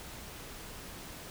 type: silence
effects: pink hiss -46 dBFS RMS until 1.3 s